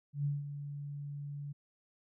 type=tone with ADSR envelope; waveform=sine; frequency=143.7 Hz; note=D3; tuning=37 cents flat; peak=-29 dBFS; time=0.13-1.53 s; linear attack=120 ms; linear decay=180 ms; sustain=-10 dB; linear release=14 ms; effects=none